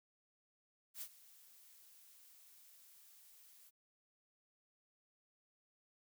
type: noise with ADSR envelope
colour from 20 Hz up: blue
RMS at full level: -45 dBFS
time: 0.94-3.71 s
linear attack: 75 ms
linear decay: 65 ms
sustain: -18 dB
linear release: 29 ms
effects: none